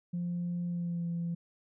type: tone with pitch glide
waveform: sine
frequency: 174.6 to 170.12 Hz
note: F3 to F3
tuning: 0 to -45 cents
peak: -30 dBFS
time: 0.13-1.35 s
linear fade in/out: 10 ms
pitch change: -45 cents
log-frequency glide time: 0.66-1.07 s
effects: tanh soft clip ceiling -28 dBFS